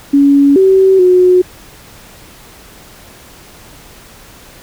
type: tone with pitch steps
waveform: sine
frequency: 281.3 / 382.2 / 364 Hz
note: C#4 / G4 / F#4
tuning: +26 / -44 / -28 cents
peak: -4 dBFS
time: 0.13-1.42 s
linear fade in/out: 10 ms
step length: 430 ms
effects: pink hiss -38 dBFS RMS until 4.62 s